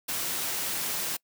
white high-pass noise, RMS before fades -31 dBFS, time 0.08-1.17 s, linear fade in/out 10 ms, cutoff 100 Hz, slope 12 dB/octave, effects noise-tail reverb RT60 0.1 s tail -25 dB re dry

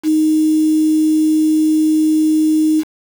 sine tone with quantisation, 311.1 Hz, D#4, in tune, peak -10 dBFS, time 0.03-2.84 s, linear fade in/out 50 ms, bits 5, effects none

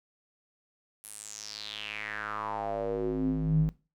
square tone with band-pass filter sweep, 52.9 Hz, G#1, 33 cents sharp, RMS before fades -32 dBFS, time 1.04-3.69 s, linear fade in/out 0 ms, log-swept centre 11000 to 130 Hz, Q 5.1, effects noise-tail reverb RT60 0.3 s tail -20 dB re dry

